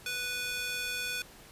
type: tone with high-pass filter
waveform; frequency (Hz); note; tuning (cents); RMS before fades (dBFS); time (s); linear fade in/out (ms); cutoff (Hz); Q
square; 493.9; B4; 0; -35; 0.06-1.22; 2; 2100; 1.4
effects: pink hiss -53 dBFS RMS until 1.51 s + resampled to 32000 Hz